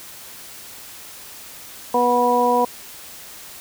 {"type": "harmonic tone", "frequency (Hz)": 244.2, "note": "B3", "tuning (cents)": -19, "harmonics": [1, 2, 3, 4], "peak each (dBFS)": [-24, -19, -21, -18], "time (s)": [1.94, 2.65], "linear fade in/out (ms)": 5, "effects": ["white hiss -39 dBFS RMS until 3.6 s"]}